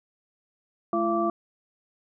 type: tone cluster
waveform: sine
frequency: 215.8 / 339.3 / 681 / 1165 Hz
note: A3 / F4 / F5 / D6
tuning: -33 / -50 / -44 / -14 cents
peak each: -31 / -26 / -27 / -28 dBFS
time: 0.93-1.3 s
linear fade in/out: 2 ms
effects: none